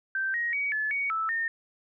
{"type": "tone with pitch steps", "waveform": "sine", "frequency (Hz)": [1560, 1883, 2259, 1725, 2240, 1314, 1826], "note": ["G6", "A#6", "C#7", "A6", "C#7", "E6", "A#6"], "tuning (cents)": [-9, 17, 32, -35, 18, -6, -36], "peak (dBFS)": -26, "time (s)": [0.15, 1.48], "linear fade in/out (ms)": 2, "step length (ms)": 190, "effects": []}